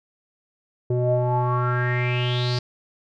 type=tone with low-pass filter sweep; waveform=square; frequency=123.47 Hz; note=B2; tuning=in tune; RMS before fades=-22 dBFS; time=0.9-2.59 s; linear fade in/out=5 ms; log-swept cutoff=460 to 4800 Hz; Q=7.2; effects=none